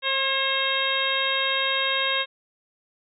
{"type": "harmonic tone with a mistuned harmonic", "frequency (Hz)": 536, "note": "C5", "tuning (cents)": 42, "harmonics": [1, 2, 3, 4, 5, 6, 7], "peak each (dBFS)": [-31, -30, -29, -30, -30, -29, -27], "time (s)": [0.02, 2.26], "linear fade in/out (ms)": 50, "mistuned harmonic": 3, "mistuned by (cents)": 24, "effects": []}